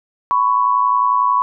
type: tone pair together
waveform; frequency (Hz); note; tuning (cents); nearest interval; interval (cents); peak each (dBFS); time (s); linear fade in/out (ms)
sine; 999 / 1110.1; B5 / C#6; +20 / +2; major second; 182; -15; 0.31-1.42; 0
effects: none